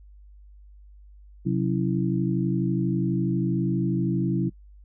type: tone cluster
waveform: sine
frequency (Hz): 131 / 183.2 / 277.2 / 329.2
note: C3 / F#3 / C#4 / E4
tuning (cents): +2 / -17 / 0 / -2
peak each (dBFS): -26 / -25 / -31 / -28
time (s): 1.45-4.5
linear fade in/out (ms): 20
effects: noise-tail reverb RT60 0.1 s tail -24 dB re dry + added 50 Hz sine -46 dBFS peak until 4.84 s